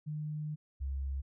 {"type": "tone pair in turn", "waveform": "sine", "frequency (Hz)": [151.7, 67.97], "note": ["D#3", "C#2"], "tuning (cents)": [-44, -33], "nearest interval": "octave + major second", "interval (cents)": 1389, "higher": "first", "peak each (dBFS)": [-35, -33], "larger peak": "second", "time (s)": [[0.06, 0.56], [0.8, 1.22]], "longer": "first", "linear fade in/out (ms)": 20, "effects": []}